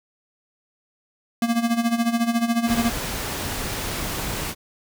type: tone with tremolo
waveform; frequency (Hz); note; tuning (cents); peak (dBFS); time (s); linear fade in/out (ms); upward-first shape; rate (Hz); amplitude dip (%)
square; 233.1; A#3; 0; -17; 1.42-2.9; 2; sine; 14; 75
type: noise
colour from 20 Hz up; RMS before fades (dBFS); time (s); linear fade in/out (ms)
pink; -28; 2.65-4.55; 50
effects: none